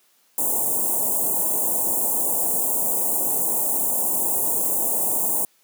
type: band-stop noise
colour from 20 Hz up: white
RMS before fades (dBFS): -22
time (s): 0.38-5.45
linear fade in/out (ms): 2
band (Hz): 940 to 7500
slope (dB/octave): 48
effects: white hiss -61 dBFS RMS until 5.63 s + high-pass 200 Hz 12 dB/octave